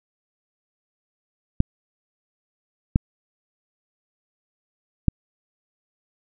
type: clicks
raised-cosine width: 5 ms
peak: -3 dBFS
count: 3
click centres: 1.604 / 2.959 / 5.083 s
effects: none